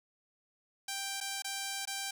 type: tone with dropouts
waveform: 5% pulse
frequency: 786 Hz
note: G5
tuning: 4 cents sharp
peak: -24 dBFS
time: 0.88-2.11 s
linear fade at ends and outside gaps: 5 ms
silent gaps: 1.204-1.21 / 1.422-1.444 / 1.854-1.873 s
effects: none